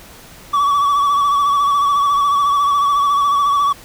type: tone with vibrato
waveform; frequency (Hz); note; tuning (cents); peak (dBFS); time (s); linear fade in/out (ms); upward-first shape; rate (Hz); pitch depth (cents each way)
triangle; 1139; C#6; +47; -10; 0.53-3.73; 10; sine; 14; 41
effects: pink hiss -40 dBFS RMS until 3.84 s